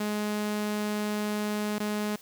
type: tone with dropouts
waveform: sawtooth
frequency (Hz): 209.8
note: G#3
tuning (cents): +18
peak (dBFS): -24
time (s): 0-2.16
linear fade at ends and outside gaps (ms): 5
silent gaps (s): 1.785-1.8
effects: white hiss -53 dBFS RMS until 2.21 s